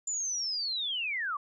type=linear sweep; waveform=sine; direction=down; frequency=7160 to 1100 Hz; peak=-30 dBFS; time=0.07-1.37 s; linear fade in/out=5 ms; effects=none